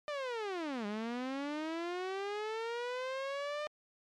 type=linear two-way sweep; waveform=sawtooth; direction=down then up; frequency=605 to 201.7 to 605 Hz; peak=-32 dBFS; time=0.08-3.67 s; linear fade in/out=0 ms; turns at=0.86 s; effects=low-pass 4000 Hz 12 dB/octave + MP3 96 kbps